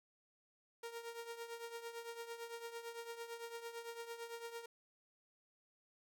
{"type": "tone with tremolo", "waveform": "sawtooth", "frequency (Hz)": 465.6, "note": "A#4", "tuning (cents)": -2, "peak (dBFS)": -39, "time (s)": [0.83, 4.66], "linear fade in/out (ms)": 5, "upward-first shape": "triangle", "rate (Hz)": 8.9, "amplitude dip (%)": 75, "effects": []}